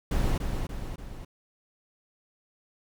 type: noise with echo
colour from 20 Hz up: brown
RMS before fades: -25 dBFS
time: 0.11-0.38 s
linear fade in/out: 5 ms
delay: 290 ms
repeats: 3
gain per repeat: -5 dB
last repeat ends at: 1.25 s
effects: none